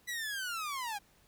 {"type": "linear sweep", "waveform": "sawtooth", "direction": "down", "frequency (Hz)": [1984, 785], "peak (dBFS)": -32, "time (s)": [0.07, 0.99], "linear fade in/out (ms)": 20, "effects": ["pink hiss -66 dBFS RMS until 1.27 s"]}